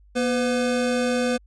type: tone pair together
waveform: square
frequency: 240.1 / 504 Hz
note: B3 / B4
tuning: -49 / +35 cents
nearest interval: octave + minor second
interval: 1284 cents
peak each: -24 / -24 dBFS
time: 0.15-1.38 s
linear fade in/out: 20 ms
effects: added 50 Hz sine -50 dBFS peak until 1.46 s + resampled to 22050 Hz